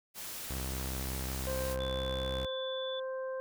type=noise; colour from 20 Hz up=white; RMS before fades=-42 dBFS; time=0.14-1.77 s; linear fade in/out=50 ms
type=tone with vibrato; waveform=sawtooth; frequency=65.5 Hz; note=C2; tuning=2 cents sharp; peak=-32 dBFS; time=0.5-2.46 s; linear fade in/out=5 ms; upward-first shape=triangle; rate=6.2 Hz; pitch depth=22 cents each way
type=harmonic tone; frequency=523.3 Hz; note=C5; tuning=in tune; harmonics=1 / 2 / 3; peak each=-35 / -46 / -49 dBFS; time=1.47-3.4 s; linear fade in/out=0 ms
type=tone; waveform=sine; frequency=3476 Hz; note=A7; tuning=22 cents flat; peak=-40 dBFS; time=1.8-3 s; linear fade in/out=5 ms
effects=none